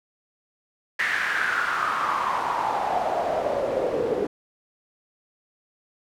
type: noise with band-pass filter sweep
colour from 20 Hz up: pink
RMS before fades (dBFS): -25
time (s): 0.99-4.27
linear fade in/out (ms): 5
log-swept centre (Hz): 1900 to 420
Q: 5.7
effects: none